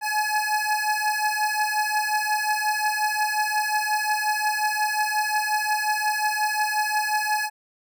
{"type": "beating tone pair", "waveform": "25% pulse", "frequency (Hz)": [846, 851.6], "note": ["G#5", "G#5"], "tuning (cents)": [32, 43], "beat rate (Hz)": 5.6, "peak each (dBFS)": -21, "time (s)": [0.01, 7.5], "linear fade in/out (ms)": 50, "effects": []}